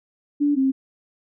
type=tone pair in turn; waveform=sine; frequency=290 / 267 Hz; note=D4 / C4; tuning=-22 / +35 cents; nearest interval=minor second; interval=143 cents; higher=first; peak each=-16 dBFS; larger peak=neither; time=0.4-0.56 / 0.56-0.72 s; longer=neither; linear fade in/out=20 ms; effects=none